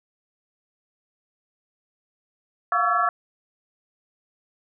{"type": "tone cluster", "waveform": "sine", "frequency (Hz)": [691, 716, 1131, 1337, 1707], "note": ["F5", "F5", "C#6", "E6", "G#6"], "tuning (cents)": [-19, 43, 34, 24, 47], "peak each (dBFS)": [-30, -27, -23, -22, -29], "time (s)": [2.72, 3.09], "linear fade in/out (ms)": 2, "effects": []}